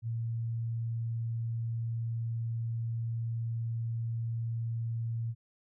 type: tone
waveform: sine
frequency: 115.1 Hz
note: A#2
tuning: 22 cents flat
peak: -31 dBFS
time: 0.02-5.35 s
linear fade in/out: 50 ms
effects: none